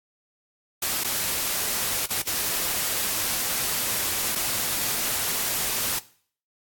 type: noise with dropouts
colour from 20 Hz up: white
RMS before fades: -26 dBFS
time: 0.82-5.99 s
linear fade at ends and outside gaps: 5 ms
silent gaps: 1.037-1.044 / 2.061-2.104 / 2.221-2.269 / 4.351-4.357 s
effects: noise-tail reverb RT60 0.5 s tail -18 dB re dry + AAC 64 kbps